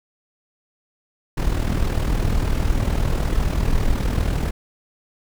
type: noise with amplitude modulation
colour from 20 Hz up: brown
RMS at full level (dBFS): -17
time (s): 1.37-4.51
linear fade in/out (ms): 10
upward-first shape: sine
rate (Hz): 39.9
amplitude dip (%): 60
effects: none